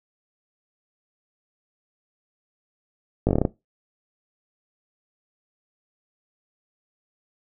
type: slowing click train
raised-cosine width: 2 ms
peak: -6 dBFS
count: 8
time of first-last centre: 3.27-3.452 s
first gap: 18 ms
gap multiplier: 1.12
effects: noise-tail reverb RT60 0.2 s tail -18 dB re dry